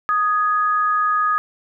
sine tone pair together, 1244.5 / 1672.4 Hz, D#6 / G#6, 0 / +12 cents, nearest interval perfect fourth, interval 512 cents, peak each -16 / -24 dBFS, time 0.09-1.38 s, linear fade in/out 0 ms, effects none

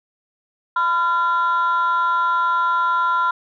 sine tone pair together, 1008 / 1379 Hz, B5 / F6, +35 / -22 cents, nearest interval perfect fourth, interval 543 cents, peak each -17 dBFS, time 0.76-3.31 s, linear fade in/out 5 ms, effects tanh soft clip ceiling -12 dBFS

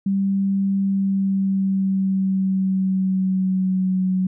sine tone with pitch glide, 195.7 to 186.22 Hz, G3 to F#3, -3 to +11 cents, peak -17 dBFS, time 0.06-4.27 s, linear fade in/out 5 ms, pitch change -86 cents, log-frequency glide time 0.79-4.02 s, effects none

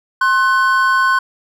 triangle tone pair together, 1060.7 / 1500 Hz, C6 / F#6, +23 / +23 cents, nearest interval tritone, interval 600 cents, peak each -12 dBFS, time 0.21-1.19 s, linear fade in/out 5 ms, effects none

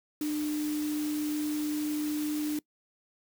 sine tone in noise, 300 Hz, D4, 37 cents sharp, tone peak -28 dBFS, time 0.21-2.59 s, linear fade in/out 2 ms, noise white, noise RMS -42 dBFS, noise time 0.21-2.59 s, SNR +11 dB, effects noise-tail reverb RT60 0.1 s tail -23 dB re dry

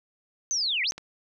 sine linear two-way sweep, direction down then up, 6340 to 1900 to 6340 Hz, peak -24 dBFS, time 0.51-0.91 s, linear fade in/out 0 ms, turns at 0.83 s
clicks, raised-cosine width 0.2 ms, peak -24 / -22 dBFS, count 2, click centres 0.921 / 0.98 s
effects none

